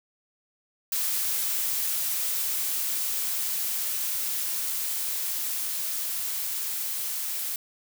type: noise with level ramp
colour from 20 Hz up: blue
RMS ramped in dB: -27 to -31 dBFS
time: 0.92-7.56 s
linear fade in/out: 2 ms
effects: none